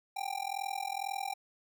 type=tone with amplitude modulation; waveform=square; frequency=790 Hz; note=G5; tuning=13 cents sharp; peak=-31 dBFS; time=0.16-1.34 s; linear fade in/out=10 ms; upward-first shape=sine; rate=42.1 Hz; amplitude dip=100%; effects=none